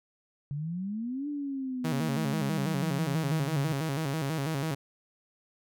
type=exponential two-way sweep; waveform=sine; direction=up then down; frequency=138.59 to 295.5 to 138.59 Hz; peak=-31 dBFS; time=0.51-3.72 s; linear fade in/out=0 ms; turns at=1.28 s
type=tone with vibrato; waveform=sawtooth; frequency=148.3 Hz; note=D3; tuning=17 cents sharp; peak=-25 dBFS; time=1.84-4.75 s; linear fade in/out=10 ms; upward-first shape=square; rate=6.1 Hz; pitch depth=130 cents each way
effects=none